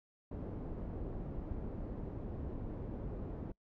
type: low-pass noise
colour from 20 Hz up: pink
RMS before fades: -42 dBFS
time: 0.31-3.52 s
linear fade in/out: 5 ms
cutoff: 440 Hz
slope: 12 dB/octave
effects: noise-tail reverb RT60 0.1 s tail -25 dB re dry